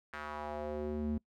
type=tone with band-pass filter sweep; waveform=square; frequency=75 Hz; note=D2; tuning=37 cents sharp; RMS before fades=-38 dBFS; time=0.13-1.18 s; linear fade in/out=5 ms; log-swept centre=1600 to 200 Hz; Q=2.2; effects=noise-tail reverb RT60 0.1 s tail -24 dB re dry